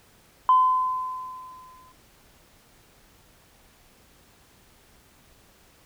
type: tone with exponential decay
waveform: sine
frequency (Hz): 1022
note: C6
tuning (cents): -41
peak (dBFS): -12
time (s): 0.49-1.92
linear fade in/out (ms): 1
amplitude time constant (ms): 310
effects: tanh soft clip ceiling -8 dBFS + pink hiss -57 dBFS RMS until 5.85 s